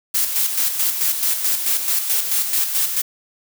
blue noise with tremolo, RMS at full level -18 dBFS, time 0.14-3.02 s, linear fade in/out 10 ms, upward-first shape square, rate 4.6 Hz, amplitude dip 50%, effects none

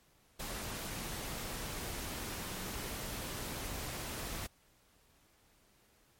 sine tone in noise, 185 Hz, F#3, in tune, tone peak -48 dBFS, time 2.45-2.68 s, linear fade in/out 10 ms, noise pink, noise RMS -41 dBFS, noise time 0.39-4.47 s, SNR -10 dB, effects pink hiss -68 dBFS RMS until 6.19 s + MP3 64 kbps

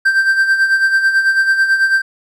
triangle tone with tremolo, 1568 Hz, G6, in tune, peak -6 dBFS, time 0.05-2.02 s, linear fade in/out 10 ms, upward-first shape sine, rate 9.1 Hz, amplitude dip 60%, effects none

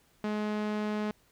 sawtooth tone with low-pass filter, 211.3 Hz, G#3, 30 cents sharp, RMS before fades -32 dBFS, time 0.24-1.11 s, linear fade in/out 2 ms, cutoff 3800 Hz, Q 0.5, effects pink hiss -66 dBFS RMS until 1.31 s

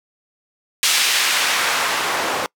white noise with band-pass filter sweep, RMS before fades -19 dBFS, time 0.83-2.46 s, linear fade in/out 0 ms, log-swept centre 3500 to 620 Hz, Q 0.77, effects noise-tail reverb RT60 0.1 s tail -26 dB re dry

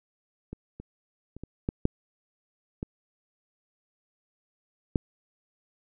clicks, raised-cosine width 3 ms, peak -24 / -27 / -29 / -25 / -14 / -9 / -19 / -10 dBFS, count 8, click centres 0.53 / 0.8 / 1.366 / 1.436 / 1.689 / 1.854 / 2.829 / 4.958 s, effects none

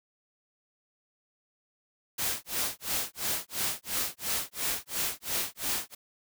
white noise with tremolo, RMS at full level -29 dBFS, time 2.18-5.95 s, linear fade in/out 10 ms, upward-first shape sine, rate 2.9 Hz, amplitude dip 100%, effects none

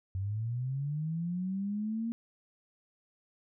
sine linear sweep, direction up, 92.5 to 233.1 Hz, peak -31 dBFS, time 0.15-2.12 s, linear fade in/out 0 ms, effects none

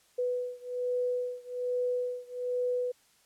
sine beating tone pair, 494.7 / 495.9 Hz, B4 / B4, +3 / +7 cents, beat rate 1.2 Hz, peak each -32 / -33 dBFS, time 0.18-2.92 s, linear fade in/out 10 ms, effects white hiss -65 dBFS RMS until 3.25 s + low-pass 11000 Hz 12 dB/octave

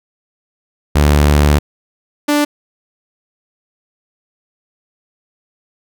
sawtooth tone pair in turn, 73.42 / 293.7 Hz, D2 / D4, 0 / 0 cents, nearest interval 2 octaves, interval 2400 cents, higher second, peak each -4 / -7 dBFS, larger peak first, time 0.95-1.59 / 2.28-2.45 s, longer first, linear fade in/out 10 ms, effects none

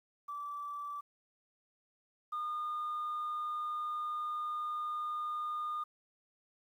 sine tone pair in turn, 1161 / 1218.7 Hz, D6 / D#6, -20 / -36 cents, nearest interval minor second, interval 84 cents, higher second, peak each -38 / -33 dBFS, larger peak second, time 0.28-1.01 / 2.32-5.84 s, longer second, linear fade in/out 10 ms, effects tanh soft clip ceiling -32 dBFS + 11-bit

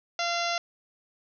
harmonic tone, 688 Hz, F5, 26 cents flat, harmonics 1 / 2 / 3 / 4 / 5 / 6 / 7 / 8 / 9, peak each -30 / -33 / -35 / -36 / -37 / -38 / -38 / -39 / -40 dBFS, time 0.19-0.58 s, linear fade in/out 2 ms, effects none

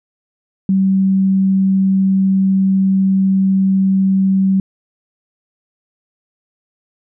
sine tone, 192 Hz, G3, 36 cents flat, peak -10 dBFS, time 0.69-4.6 s, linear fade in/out 2 ms, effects none

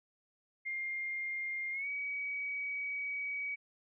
sine tone with pitch glide, 2115 to 2267 Hz, C7 to C#7, +18 to +38 cents, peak -35 dBFS, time 0.65-3.56 s, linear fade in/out 20 ms, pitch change +120 cents, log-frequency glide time 1.72-1.88 s, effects none

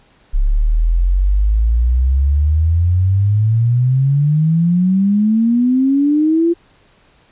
sine exponential sweep, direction up, 33.77 to 344.9 Hz, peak -10 dBFS, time 0.33-6.54 s, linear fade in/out 20 ms, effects pink hiss -52 dBFS RMS until 7.31 s + resampled to 8000 Hz

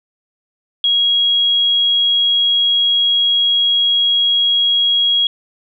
sine tone, 3300 Hz, G#7, 12 cents flat, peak -11 dBFS, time 0.84-5.27 s, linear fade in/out 2 ms, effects none

